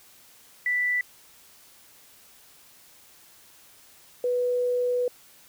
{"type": "tone pair in turn", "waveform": "sine", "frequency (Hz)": [1975.5, 492.9], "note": ["B6", "B4"], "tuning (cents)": [0, -3], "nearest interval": "2 octaves", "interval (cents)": 2403, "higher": "first", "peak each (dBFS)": -22, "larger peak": "neither", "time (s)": [[0.66, 1.01], [4.24, 5.08]], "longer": "second", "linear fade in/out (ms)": 2, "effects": ["white hiss -54 dBFS RMS until 5.48 s"]}